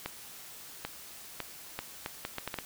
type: accelerating click train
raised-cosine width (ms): 0.3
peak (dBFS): -18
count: 10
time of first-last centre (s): 0.06-2.587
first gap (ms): 790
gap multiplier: 0.7
effects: white hiss -48 dBFS RMS until 2.65 s